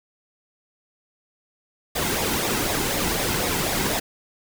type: noise with flanger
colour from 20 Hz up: pink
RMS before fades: -24 dBFS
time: 1.95-4 s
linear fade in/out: 10 ms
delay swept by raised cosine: 0.66 to 1.76 ms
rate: 4 Hz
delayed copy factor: -0.55
effects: none